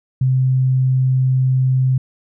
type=tone; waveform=sine; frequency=130 Hz; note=C3; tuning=11 cents flat; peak=-12 dBFS; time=0.21-1.98 s; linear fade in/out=5 ms; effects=none